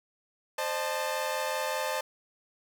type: chord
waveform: sawtooth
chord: A diminished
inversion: first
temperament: equal with one note detuned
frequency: 523.3 / 608.4 / 880 Hz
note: C5 / Eb5 / A5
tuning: 0 / -39 / 0 cents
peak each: -30 dBFS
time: 0.58-2.01 s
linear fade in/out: 5 ms
effects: none